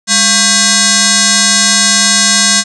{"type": "tone with frequency modulation", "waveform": "sine", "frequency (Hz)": 1100, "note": "C#6", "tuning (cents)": -14, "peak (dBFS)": -6, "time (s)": [0.07, 2.64], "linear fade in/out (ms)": 50, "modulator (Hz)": 897, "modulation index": 8, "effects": []}